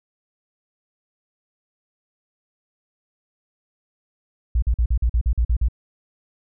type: tone bursts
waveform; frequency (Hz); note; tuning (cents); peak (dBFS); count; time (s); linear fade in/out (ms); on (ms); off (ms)
sine; 58.27; A#1; 0; -15; 10; 4.55-5.685; 5; 73; 45
effects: none